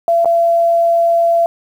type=tone with dropouts; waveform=sine; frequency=677 Hz; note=E5; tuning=46 cents sharp; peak=-9 dBFS; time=0.08-1.46 s; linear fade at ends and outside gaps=1 ms; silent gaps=0.247-0.256 s; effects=7-bit